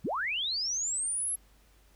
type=linear sweep; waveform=sine; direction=up; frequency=98 to 11310 Hz; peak=-29 dBFS; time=0.04-1.36 s; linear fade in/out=10 ms; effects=added 50 Hz sine -60 dBFS peak until 1.95 s + pink hiss -65 dBFS RMS until 1.95 s